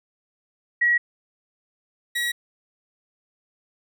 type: tone pair in turn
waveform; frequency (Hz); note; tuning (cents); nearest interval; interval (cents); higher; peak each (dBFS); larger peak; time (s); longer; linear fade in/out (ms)
sine / 30% pulse; 1915 / 1915; A#6 / A#6; +46 / +46; unison; 0; neither; -16 / -20; first; 0.81-0.98 / 2.15-2.32; neither; 10
effects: none